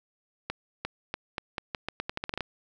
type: accelerating click train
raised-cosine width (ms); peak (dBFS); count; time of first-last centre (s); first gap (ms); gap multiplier
0.3; -15; 15; 0.5-2.407; 350; 0.83
effects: none